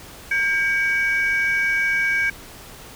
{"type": "tone pair together", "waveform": "sine", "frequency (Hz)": [1600, 2263], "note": ["G6", "C#7"], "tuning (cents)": [35, 35], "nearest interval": "tritone", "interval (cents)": 600, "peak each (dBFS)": -19, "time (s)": [0.31, 2.3], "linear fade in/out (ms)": 5, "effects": ["tanh soft clip ceiling -13 dBFS", "pink hiss -41 dBFS RMS until 2.95 s"]}